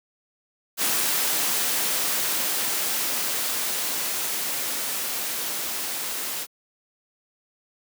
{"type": "noise with level ramp", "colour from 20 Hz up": "white", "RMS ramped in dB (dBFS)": [-23, -30], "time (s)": [0.77, 6.47], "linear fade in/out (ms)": 50, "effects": ["high-pass 200 Hz 12 dB/octave"]}